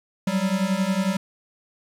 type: beating tone pair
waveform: square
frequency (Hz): 185.1 / 196.1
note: F#3 / G3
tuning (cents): +1 / +1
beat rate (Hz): 11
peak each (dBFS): -25 / -24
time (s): 0.27-1.17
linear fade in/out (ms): 5
effects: low-pass 11000 Hz 12 dB/octave + 8-bit